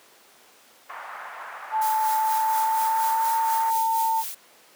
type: band-pass noise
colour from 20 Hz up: white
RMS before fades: -38 dBFS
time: 0.89-3.71 s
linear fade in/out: 10 ms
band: 700 to 1600 Hz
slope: 24 dB/octave
type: tone with pitch glide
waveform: sine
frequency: 875 to 899.6 Hz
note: A5 to A5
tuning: -10 to +38 cents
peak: -20 dBFS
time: 1.71-4.24 s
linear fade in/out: 50 ms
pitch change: +48 cents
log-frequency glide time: 2.05-3.29 s
type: noise with tremolo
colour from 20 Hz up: blue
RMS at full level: -32 dBFS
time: 1.81-4.35 s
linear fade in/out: 10 ms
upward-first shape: sine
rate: 4.2 Hz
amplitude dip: 55%
effects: pink hiss -53 dBFS RMS until 4.75 s + high-pass 400 Hz 12 dB/octave